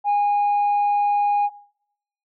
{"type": "tone", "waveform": "sine", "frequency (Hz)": 820, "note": "G#5", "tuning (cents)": -22, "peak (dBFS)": -14, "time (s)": [0.04, 1.5], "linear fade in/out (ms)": 50, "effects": ["noise-tail reverb RT60 0.8 s tail -24 dB re dry", "tanh soft clip ceiling -15 dBFS"]}